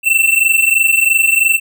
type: tone pair together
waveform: square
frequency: 2674 / 2697 Hz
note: E7 / E7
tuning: +24 / +39 cents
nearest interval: unison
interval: 15 cents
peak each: -13 dBFS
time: 0.03-1.6 s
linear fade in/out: 50 ms
effects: none